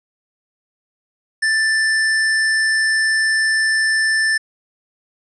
square tone, 1767 Hz, A6, 7 cents sharp, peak -15 dBFS, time 1.42-4.38 s, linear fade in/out 10 ms, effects resampled to 22050 Hz + 9-bit

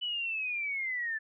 sine linear sweep, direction down, 2987 to 1736 Hz, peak -31 dBFS, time 0.01-1.19 s, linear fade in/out 20 ms, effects none

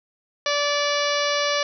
harmonic tone, 580 Hz, D5, 22 cents flat, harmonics 1 / 2 / 3 / 4 / 5 / 6 / 7 / 8 / 9 / 10, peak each -24 / -27 / -29 / -30 / -31 / -32 / -32 / -33 / -34 / -34 dBFS, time 0.46-1.63 s, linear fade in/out 2 ms, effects none

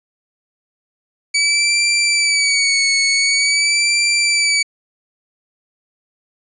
20% pulse tone with vibrato, 2280 Hz, C#7, 48 cents sharp, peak -8 dBFS, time 1.34-4.63 s, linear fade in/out 10 ms, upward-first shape sine, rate 0.46 Hz, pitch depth 55 cents each way, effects resampled to 24000 Hz

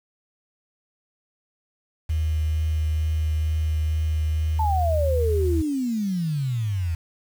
sine tone with vibrato, 78.3 Hz, D#2, 11 cents sharp, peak -20 dBFS, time 2.09-5.62 s, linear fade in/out 10 ms, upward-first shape triangle, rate 2.2 Hz, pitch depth 13 cents each way
sine exponential sweep, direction down, 898 to 80 Hz, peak -22 dBFS, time 4.59-6.95 s, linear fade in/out 5 ms
effects 7-bit

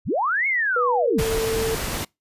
sine linear two-way sweep, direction up then down, 32.7 to 2217 to 32.7 Hz, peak -19 dBFS, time 0.05-1.24 s, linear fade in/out 50 ms, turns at 0.47 s
sine tone with pitch glide, 490 to 446.7 Hz, B4 to A4, -14 to +26 cents, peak -21 dBFS, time 0.76-1.75 s, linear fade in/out 5 ms, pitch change -160 cents, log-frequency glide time 1.01-1.19 s
pink noise, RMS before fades -27 dBFS, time 1.18-2.05 s, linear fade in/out 10 ms
effects noise-tail reverb RT60 0.2 s tail -25 dB re dry + resampled to 32000 Hz

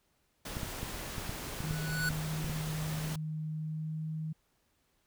pink noise, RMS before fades -41 dBFS, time 0.45-3.16 s, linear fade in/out 5 ms
clicks, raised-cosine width 5 ms, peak -25 dBFS, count 10, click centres 0.569 / 0.632 / 0.831 / 1.182 / 1.294 / 1.605 / 1.709 / 2.106 / 2.445 / 2.497 s
square tone with exponential growth, 1480 Hz, F#6, in tune, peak -29 dBFS, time 1.44-2.09 s, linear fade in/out 2 ms, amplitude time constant 140 ms
sine tone with pitch glide, 155.56 to 157.28 Hz, D#3 to D#3, 0 to +19 cents, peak -34 dBFS, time 1.63-4.33 s, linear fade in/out 10 ms, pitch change +19 cents, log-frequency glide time 3.51-4.1 s
effects pink hiss -74 dBFS RMS until 5.06 s

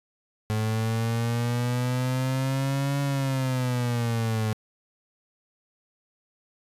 35% pulse exponential two-way sweep, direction up then down, 107.7 to 141.3 to 107.7 Hz, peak -22 dBFS, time 0.5-4.53 s, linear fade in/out 0 ms, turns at 3.01 s, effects resampled to 32000 Hz

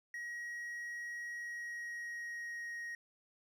triangle tone with pitch glide, 1900 to 1879.3 Hz, A#6 to A#6, +33 to +14 cents, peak -39 dBFS, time 0.14-2.95 s, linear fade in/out 2 ms, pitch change -19 cents, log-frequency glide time 1.3-2.76 s, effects none

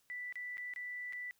sine tone with dropouts, 1975.5 Hz, B6, in tune, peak -40 dBFS, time 0.1-1.31 s, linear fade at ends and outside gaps 0 ms, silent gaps 0.325-0.356 / 0.571-0.58 / 0.737-0.761 / 1.125-1.132 s, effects white hiss -74 dBFS RMS until 1.39 s

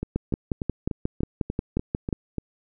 two click trains, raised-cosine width 3 ms, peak -11 / -15 dBFS, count 12 / 9, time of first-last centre 0.16-2.128 / 0.03-2.383 s, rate 5.59 / 3.4 Hz, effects none

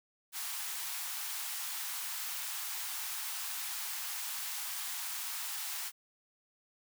white high-pass noise, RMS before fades -39 dBFS, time 0.32-5.92 s, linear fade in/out 50 ms, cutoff 760 Hz, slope 48 dB/octave, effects none

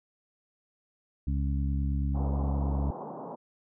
harmonic tone, 69.3 Hz, C#2, in tune, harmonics 1 / 2 / 3 / 4, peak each -27 / -33 / -37 / -39 dBFS, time 1.27-2.91 s, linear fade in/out 5 ms
white band-pass noise, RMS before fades -40 dBFS, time 2.14-3.36 s, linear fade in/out 20 ms, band 140 to 980 Hz, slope 48 dB/octave
effects none

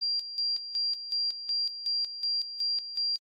sine tone with tremolo, 4754 Hz, D8, 20 cents sharp, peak -26 dBFS, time 0.01-3.18 s, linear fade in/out 20 ms, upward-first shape square, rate 2.7 Hz, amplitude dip 70%, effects AAC 48 kbps

